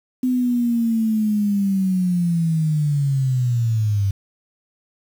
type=linear sweep; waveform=sine; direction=down; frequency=255.4 to 97 Hz; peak=-16 dBFS; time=0.23-4.11 s; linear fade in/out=5 ms; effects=7-bit